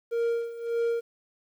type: tone with tremolo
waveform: triangle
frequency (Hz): 466.2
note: A#4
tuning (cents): 0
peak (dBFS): -21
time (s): 0.11-1.01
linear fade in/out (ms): 20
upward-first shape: sine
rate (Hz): 1.7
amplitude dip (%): 80
effects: 10-bit